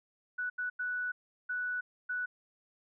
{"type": "tone bursts at uneven times", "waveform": "sine", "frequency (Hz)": 1480, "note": "F#6", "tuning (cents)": 0, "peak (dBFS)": -32, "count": 5, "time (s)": [[0.38, 0.5], [0.58, 0.7], [0.79, 1.12], [1.49, 1.81], [2.09, 2.26]], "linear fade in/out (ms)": 10, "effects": []}